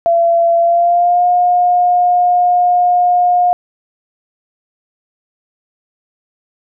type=tone with pitch glide; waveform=sine; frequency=678 to 713.8 Hz; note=E5 to F5; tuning=+49 to +38 cents; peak=-8 dBFS; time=0.06-3.53 s; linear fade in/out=0 ms; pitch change=+89 cents; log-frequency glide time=0.58-1.26 s; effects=none